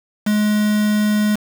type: tone with quantisation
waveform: triangle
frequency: 210.6 Hz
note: G#3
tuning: 24 cents sharp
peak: -12 dBFS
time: 0.26-1.36 s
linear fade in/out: 10 ms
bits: 4
effects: none